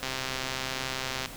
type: click train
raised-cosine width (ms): 0.2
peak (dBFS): -14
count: 162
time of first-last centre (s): 0.03-1.259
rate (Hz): 131
effects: pink hiss -43 dBFS RMS until 1.36 s